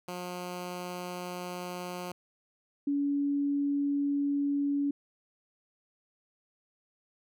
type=tone pair in turn; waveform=10% pulse / sine; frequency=178.9 / 284 Hz; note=F3 / C#4; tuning=+42 / +42 cents; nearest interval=minor sixth; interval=800 cents; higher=second; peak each=-28 / -26 dBFS; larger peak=second; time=0.08-2.12 / 2.87-4.91 s; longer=neither; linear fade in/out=5 ms; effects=none